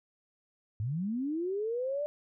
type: linear sweep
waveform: sine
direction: up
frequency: 97.4 to 600 Hz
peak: -30 dBFS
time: 0.8-2.06 s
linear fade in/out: 0 ms
effects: none